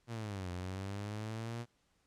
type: linear two-way sweep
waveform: sawtooth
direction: down then up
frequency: 120 to 88.1 to 119.8 Hz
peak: -35 dBFS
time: 0.07-1.66 s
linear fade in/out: 50 ms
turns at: 0.5 s
effects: pink hiss -75 dBFS RMS until 2.06 s + low-pass 9000 Hz 12 dB/octave